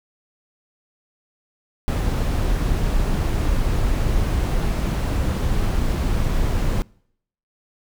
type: noise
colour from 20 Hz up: brown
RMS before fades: -20 dBFS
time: 1.88-6.82 s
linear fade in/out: 0 ms
effects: noise-tail reverb RT60 0.7 s tail -26 dB re dry